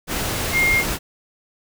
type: tone in noise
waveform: sine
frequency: 2126 Hz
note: C7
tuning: 27 cents sharp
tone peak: -15 dBFS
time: 0.52-0.84 s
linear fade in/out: 50 ms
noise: pink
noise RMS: -24 dBFS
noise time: 0.07-0.99 s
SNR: +6 dB
effects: none